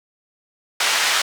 pink band-pass noise, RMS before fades -19 dBFS, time 0.8-1.22 s, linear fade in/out 5 ms, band 1200 to 6800 Hz, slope 12 dB/octave, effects none

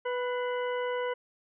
harmonic tone with a mistuned harmonic, 493.9 Hz, B4, in tune, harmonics 1 / 2 / 3 / 4 / 6, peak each -30 / -36 / -40 / -42 / -46 dBFS, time 0.05-1.14 s, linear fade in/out 10 ms, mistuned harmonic 4, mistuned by +43 cents, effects none

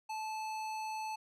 sine tone with hard clipping, 871 Hz, A5, 18 cents flat, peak -39 dBFS, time 0.09-1.16 s, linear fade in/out 10 ms, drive 16 dB, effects none

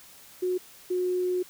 sine tone pair in turn, 364.7 / 363 Hz, F#4 / F#4, -25 / -33 cents, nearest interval unison, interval 8 cents, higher first, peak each -24 dBFS, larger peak neither, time 0.42-0.58 / 0.9-1.43 s, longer second, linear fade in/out 10 ms, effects white hiss -51 dBFS RMS until 1.49 s

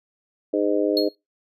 harmonic tone, 102.5 Hz, G#2, 22 cents flat, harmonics 3 / 4 / 5 / 6, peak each -23 / -24 / -25 / -26 dBFS, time 0.53-1.09 s, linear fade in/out 10 ms
triangle tone with exponential decay, 4277 Hz, C8, 37 cents sharp, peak -17 dBFS, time 0.97-1.15 s, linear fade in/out 1 ms, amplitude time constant 37 ms
effects noise-tail reverb RT60 0.2 s tail -25 dB re dry

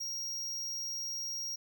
square tone, 5620 Hz, F8, 10 cents sharp, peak -36 dBFS, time 0-1.56 s, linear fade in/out 10 ms, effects none

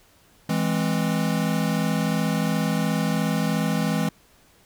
square chord, E augmented, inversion none, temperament equal, 164.81 / 207.7 / 261.6 Hz, E3 / G#3 / B#3, 0 / 0 / 0 cents, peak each -25 / -26 / -29 dBFS, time 0.49-4.09 s, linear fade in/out 5 ms, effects pink hiss -57 dBFS RMS until 4.65 s

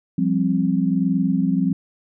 sine chord, F suspended second, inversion none, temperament equal with one note detuned, 174.61 / 196 / 263.7 Hz, F3 / G3 / C4, 0 / 0 / +14 cents, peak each -21 dBFS, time 0.18-1.73 s, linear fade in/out 5 ms, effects none

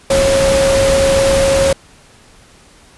sine tone in noise, 545 Hz, C#5, 29 cents flat, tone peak -10 dBFS, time 0.1-1.73 s, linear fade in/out 5 ms, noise pink, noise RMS -17 dBFS, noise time 0.1-1.73 s, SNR +4 dB, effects pink hiss -45 dBFS RMS until 2.97 s + resampled to 24000 Hz

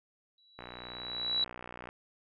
sine tone with exponential growth, 3921 Hz, B7, 13 cents flat, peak -25 dBFS, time 0.38-1.44 s, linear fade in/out 2 ms, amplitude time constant 230 ms
click train, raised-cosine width 0.5 ms, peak -28 dBFS, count 80, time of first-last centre 0.59-1.889 s, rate 60.8 Hz
effects none

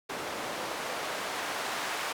white noise with band-pass filter sweep, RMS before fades -35 dBFS, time 0.09-2.13 s, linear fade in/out 10 ms, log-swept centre 520 to 1000 Hz, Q 0.74, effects none

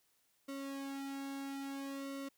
sawtooth tone with flanger, 274.9 Hz, C#4, 14 cents flat, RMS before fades -43 dBFS, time 0.48-2.29 s, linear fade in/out 10 ms, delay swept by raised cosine 1.2 to 2.02 ms, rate 0.6 Hz, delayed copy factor -0.85, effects white hiss -75 dBFS RMS until 2.37 s

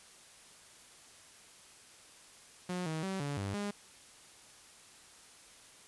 sawtooth tone with pitch steps, 180.3 / 158.5 / 191.5 / 143.1 / 98.9 / 204.1 Hz, F#3 / D#3 / G3 / D3 / G2 / G#3, -45 / +32 / -40 / -45 / +16 / -30 cents, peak -31 dBFS, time 2.69-3.71 s, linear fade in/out 5 ms, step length 170 ms, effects white hiss -57 dBFS RMS until 5.87 s + resampled to 24000 Hz

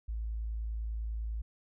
sine tone, 55 Hz, A1, in tune, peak -33 dBFS, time 0.08-1.42 s, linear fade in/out 10 ms, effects none

